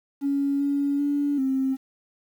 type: tone with pitch steps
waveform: triangle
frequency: 279.9 / 282.6 / 287 / 265.7 Hz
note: C#4 / C#4 / D4 / C4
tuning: +17 / +34 / -40 / +27 cents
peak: -17 dBFS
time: 0.21-1.77 s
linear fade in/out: 50 ms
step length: 390 ms
effects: tanh soft clip ceiling -19 dBFS + 9-bit